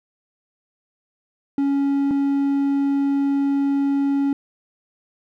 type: tone pair in turn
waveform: triangle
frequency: 278.8 / 278.8 Hz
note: C#4 / C#4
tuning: +10 / +10 cents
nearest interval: unison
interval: 0 cents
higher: neither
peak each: -15 dBFS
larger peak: neither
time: 1.58-2.11 / 2.11-4.33 s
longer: second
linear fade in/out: 2 ms
effects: none